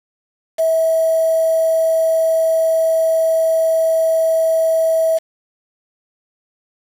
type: tone with quantisation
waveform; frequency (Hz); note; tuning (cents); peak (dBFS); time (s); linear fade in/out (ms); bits
sine; 649; E5; -27; -12; 0.58-5.19; 20; 5
effects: resampled to 32000 Hz